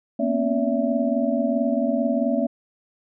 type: tone cluster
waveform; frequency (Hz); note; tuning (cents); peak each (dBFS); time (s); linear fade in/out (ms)
sine; 233.1 / 251.3 / 275.9 / 573 / 661; A#3 / B3 / C#4 / D5 / E5; 0 / +30 / -8 / -43 / +5; -24 / -26 / -26 / -27 / -26; 0.19-2.47; 10
effects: none